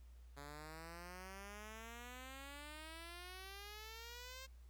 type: exponential sweep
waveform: 5% pulse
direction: up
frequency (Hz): 140.5 to 534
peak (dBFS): -40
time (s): 0.36-4.47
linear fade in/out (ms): 20
effects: added 60 Hz sine -56 dBFS peak until 4.69 s + pink hiss -75 dBFS RMS until 4.69 s